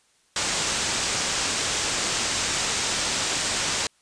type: low-pass noise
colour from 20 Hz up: white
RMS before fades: -26 dBFS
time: 0.36-3.87 s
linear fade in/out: 2 ms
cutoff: 8300 Hz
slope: 48 dB/octave
effects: white hiss -63 dBFS RMS until 4.01 s + resampled to 22050 Hz